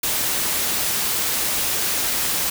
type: noise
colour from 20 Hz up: white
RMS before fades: -22 dBFS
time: 0.03-2.5 s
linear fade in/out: 5 ms
effects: none